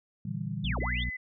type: chord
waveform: sine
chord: E half-diminished seventh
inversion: second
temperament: equal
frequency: 116.54 / 146.83 / 164.81 / 196 Hz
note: Bb2 / D3 / E3 / G3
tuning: 0 / 0 / 0 / 0 cents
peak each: -37 dBFS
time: 0.25-0.74 s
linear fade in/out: 5 ms
type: harmonic tone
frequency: 60.5 Hz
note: B1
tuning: 35 cents flat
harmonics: 1 / 2 / 3 / 4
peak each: -31 / -37 / -41 / -43 dBFS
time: 0.64-1.1 s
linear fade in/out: 5 ms
type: linear two-way sweep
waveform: sine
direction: down then up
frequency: 3696 to 98.7 to 3696 Hz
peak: -33 dBFS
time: 0.64-1.04 s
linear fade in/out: 10 ms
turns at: 0.8 s
type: tone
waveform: sine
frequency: 2016 Hz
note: B6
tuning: 35 cents sharp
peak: -34 dBFS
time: 0.8-1.17 s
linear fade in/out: 10 ms
effects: none